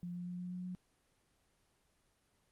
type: tone with pitch steps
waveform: sine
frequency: 175.5 / 176.72 / 177.95 / 179.19 / 180.43 / 181.69 Hz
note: F3 / F3 / F3 / F3 / F#3 / F#3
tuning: +9 / +21 / +33 / +45 / -43 / -31 cents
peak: -40 dBFS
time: 0.03-0.75 s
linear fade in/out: 0 ms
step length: 120 ms
effects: pink hiss -75 dBFS RMS until 2.51 s + Opus 24 kbps